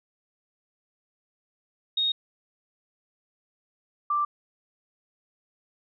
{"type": "tone pair in turn", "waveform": "sine", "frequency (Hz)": [3729, 1177.2], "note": ["A#7", "D6"], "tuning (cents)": [0, 4], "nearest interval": "octave + minor sixth", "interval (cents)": 1996, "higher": "first", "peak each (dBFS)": -22, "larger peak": "neither", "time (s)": [[1.97, 2.12], [4.1, 4.25]], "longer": "neither", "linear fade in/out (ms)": 5, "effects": []}